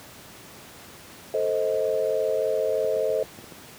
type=chord; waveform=sine; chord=A diminished; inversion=none; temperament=equal with one note detuned; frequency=440 / 523.3 / 628.8 Hz; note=A4 / C5 / Eb5; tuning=0 / 0 / +18 cents; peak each=-26 dBFS; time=1.34-3.23 s; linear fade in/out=2 ms
type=clicks; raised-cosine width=2 ms; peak=-29 dBFS; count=7; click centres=2.846 / 2.966 / 3.101 / 3.239 / 3.388 / 3.442 / 3.522 s
effects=pink hiss -45 dBFS RMS until 3.78 s + high-pass 100 Hz 12 dB/octave